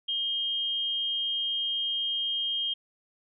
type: tone pair together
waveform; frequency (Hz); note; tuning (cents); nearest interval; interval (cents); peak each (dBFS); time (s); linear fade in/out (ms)
sine; 2900 / 3204; F#7 / G7; -35 / +37; major second; 172; -38 / -27; 0.08-2.74; 10
effects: none